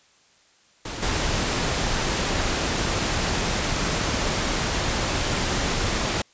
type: noise with level steps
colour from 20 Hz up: pink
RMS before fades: -32 / -24 dBFS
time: 0.85-6.22 s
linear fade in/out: 5 ms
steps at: 1.02 s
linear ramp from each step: 10 ms
effects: white hiss -58 dBFS RMS until 6.33 s + resampled to 16000 Hz